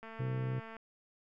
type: click train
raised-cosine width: 0.5 ms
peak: -34 dBFS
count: 166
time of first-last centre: 0.03-0.767 s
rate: 224 Hz
type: harmonic tone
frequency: 63.9 Hz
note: C2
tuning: 40 cents flat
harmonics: 2 / 3 / 4 / 5 / 6 / 7 / 8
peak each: -33 / -47 / -51 / -50 / -54 / -48 / -54 dBFS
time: 0.19-0.6 s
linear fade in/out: 10 ms
effects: none